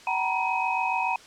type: tone cluster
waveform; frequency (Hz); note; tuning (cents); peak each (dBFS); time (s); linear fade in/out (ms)
sine; 758 / 921 / 968 / 2530; F#5 / A#5 / B5 / D#7; +42 / -21 / -35 / +28; -29; 0.07-1.16; 2
effects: white hiss -49 dBFS RMS until 1.26 s + low-pass 6000 Hz 12 dB/octave